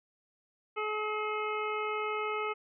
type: harmonic tone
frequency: 426.6 Hz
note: G#4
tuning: 46 cents sharp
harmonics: 1 / 2 / 3 / 5 / 6 / 7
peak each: -35 / -40 / -35 / -40 / -42 / -49 dBFS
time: 0.76-2.54 s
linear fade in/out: 20 ms
effects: none